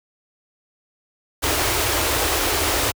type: band-stop noise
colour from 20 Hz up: pink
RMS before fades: -20 dBFS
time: 1.42-2.92 s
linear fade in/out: 20 ms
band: 110 to 290 Hz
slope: 48 dB/octave
effects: high-pass 60 Hz 12 dB/octave